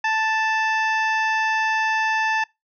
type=harmonic tone with a mistuned harmonic; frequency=880 Hz; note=A5; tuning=in tune; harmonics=1 / 2 / 3 / 4 / 5 / 6 / 7; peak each=-22 / -22 / -28 / -39 / -42 / -41 / -42 dBFS; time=0.04-2.44 s; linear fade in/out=5 ms; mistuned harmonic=5; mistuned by=+110 cents; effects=noise-tail reverb RT60 0.2 s tail -24 dB re dry